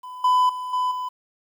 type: tone with level steps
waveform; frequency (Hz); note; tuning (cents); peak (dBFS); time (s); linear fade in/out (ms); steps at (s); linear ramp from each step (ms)
triangle; 1003; B5; +26; -32 / -13 / -26 / -18 / -24; 0.03-1.09; 10; 0.24 / 0.49 / 0.73 / 0.91; 5
effects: 9-bit